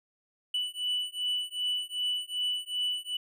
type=beating tone pair; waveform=triangle; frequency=2968 / 2970.6 Hz; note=F#7 / F#7; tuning=+5 / +6 cents; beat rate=2.6 Hz; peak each=-31 dBFS; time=0.54-3.17 s; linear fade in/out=5 ms; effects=none